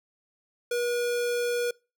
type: tone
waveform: square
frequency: 481.7 Hz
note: B4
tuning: 43 cents flat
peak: -26 dBFS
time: 0.71-1.71 s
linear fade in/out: 5 ms
effects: noise-tail reverb RT60 0.3 s tail -25 dB re dry

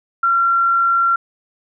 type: tone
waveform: sine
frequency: 1369 Hz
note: F6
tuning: 35 cents flat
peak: -12 dBFS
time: 0.23-1.16 s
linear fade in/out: 5 ms
effects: none

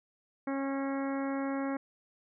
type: harmonic tone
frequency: 273.4 Hz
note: C#4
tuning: 24 cents flat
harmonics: 1 / 2 / 3 / 4 / 5 / 6 / 7 / 8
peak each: -32 / -38 / -42 / -44 / -46 / -48 / -49 / -50 dBFS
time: 0.47-1.77 s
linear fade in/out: 5 ms
effects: none

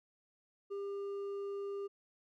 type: tone with hard clipping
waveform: sine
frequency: 399.4 Hz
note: G4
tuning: 32 cents sharp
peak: -39 dBFS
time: 0.7-1.88 s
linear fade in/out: 20 ms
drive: 4 dB
effects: none

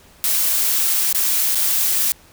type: noise with dropouts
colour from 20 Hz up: blue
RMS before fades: -18 dBFS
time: 0.24-2.12 s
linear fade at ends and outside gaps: 0 ms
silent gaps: 1.127-1.147 / 1.548-1.554 s
effects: pink hiss -49 dBFS RMS until 2.32 s

